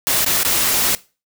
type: noise with dropouts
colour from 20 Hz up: white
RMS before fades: -17 dBFS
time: 0.07-0.95 s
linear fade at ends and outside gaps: 0 ms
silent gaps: 0.246-0.263 / 0.432-0.449 s
effects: noise-tail reverb RT60 0.3 s tail -19 dB re dry